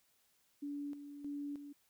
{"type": "tone with tremolo", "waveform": "sine", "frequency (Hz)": 287.3, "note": "D4", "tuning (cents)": -38, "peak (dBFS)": -39, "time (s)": [0.62, 1.73], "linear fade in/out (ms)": 10, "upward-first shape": "square", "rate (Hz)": 1.6, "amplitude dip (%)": 60, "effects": ["white hiss -74 dBFS RMS until 1.89 s"]}